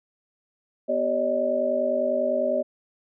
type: tone cluster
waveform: sine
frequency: 248.6 / 386.2 / 566 / 616 Hz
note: B3 / G4 / C#5 / D#5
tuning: +12 / -26 / +36 / -17 cents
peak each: -31 / -32 / -25 / -24 dBFS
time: 0.88-2.63 s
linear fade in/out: 20 ms
effects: none